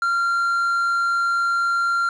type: tone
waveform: triangle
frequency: 1382 Hz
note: F6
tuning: 19 cents flat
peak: -16 dBFS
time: 0.02-2.09 s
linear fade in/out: 2 ms
effects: resampled to 22050 Hz + 8-bit